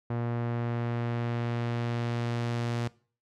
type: tone with low-pass filter sweep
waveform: sawtooth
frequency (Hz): 118.5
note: A#2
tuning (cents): +29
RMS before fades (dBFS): -31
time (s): 0.1-2.88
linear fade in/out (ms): 5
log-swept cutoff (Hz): 1400 to 6700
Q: 0.71
effects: noise-tail reverb RT60 0.4 s tail -20 dB re dry